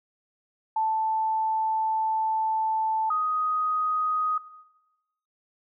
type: tone pair in turn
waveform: sine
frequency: 880 / 1249.9 Hz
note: A5 / D#6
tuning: 0 / +7 cents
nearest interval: tritone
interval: 607 cents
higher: second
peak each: -22 dBFS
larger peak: neither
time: 0.76-3.1 / 3.1-4.38 s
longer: first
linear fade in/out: 5 ms
effects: noise-tail reverb RT60 1.0 s tail -18 dB re dry